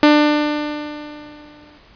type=tone with exponential decay; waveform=sawtooth; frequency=297.8 Hz; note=D4; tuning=24 cents sharp; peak=-3 dBFS; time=0.03-1.78 s; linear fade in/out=1 ms; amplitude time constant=380 ms; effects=pink hiss -48 dBFS RMS until 1.95 s + resampled to 11025 Hz